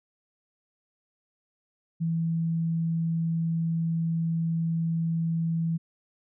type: tone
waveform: sine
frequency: 164.81 Hz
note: E3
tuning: in tune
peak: -24 dBFS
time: 2-5.78 s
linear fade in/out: 20 ms
effects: none